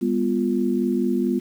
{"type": "chord", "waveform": "sine", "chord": "F diminished", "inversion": "first", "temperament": "equal with one note detuned", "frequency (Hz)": [202.4, 246.9, 349.2], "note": ["Ab3", "Cb4", "F4"], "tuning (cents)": [-44, 0, 0], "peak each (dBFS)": [-24, -22, -24], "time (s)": [0.01, 1.4], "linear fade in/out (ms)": 20, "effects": ["8-bit"]}